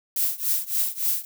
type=noise with tremolo; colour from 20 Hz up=violet; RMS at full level=-21 dBFS; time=0.16-1.25 s; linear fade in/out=2 ms; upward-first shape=triangle; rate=3.5 Hz; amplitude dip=95%; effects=none